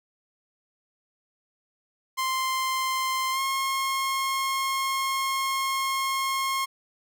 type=tone with pitch glide; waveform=sawtooth; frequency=1046.5 to 1075.9 Hz; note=C6 to C6; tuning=0 to +48 cents; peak=-21 dBFS; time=2.17-6.66 s; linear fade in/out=20 ms; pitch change=+48 cents; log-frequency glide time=3.32-3.4 s; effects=none